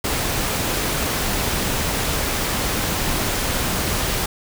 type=noise; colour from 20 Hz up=pink; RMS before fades=-22 dBFS; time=0.04-4.26 s; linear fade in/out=5 ms; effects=none